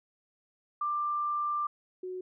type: tone pair in turn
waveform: sine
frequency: 1185 / 368.2 Hz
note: D6 / F#4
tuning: +15 / -8 cents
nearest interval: octave + minor sixth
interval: 2023 cents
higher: first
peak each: -28 / -35 dBFS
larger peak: first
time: 0.81-1.67 / 2.03-2.21 s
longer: first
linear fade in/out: 5 ms
effects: none